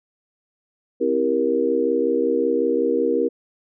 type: chord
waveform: sine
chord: C dominant seventh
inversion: none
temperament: just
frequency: 261.6 / 327 / 392.4 / 470.9 Hz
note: C4 / E4 / G4 / Bb4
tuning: 0 / -14 / +2 / +18 cents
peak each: -25 / -24 / -24 / -20 dBFS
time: 1-3.29 s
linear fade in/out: 20 ms
effects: none